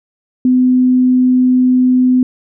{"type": "tone", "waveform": "sine", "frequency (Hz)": 253.3, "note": "B3", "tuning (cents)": 44, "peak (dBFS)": -7, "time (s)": [0.45, 2.23], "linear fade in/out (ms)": 2, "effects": []}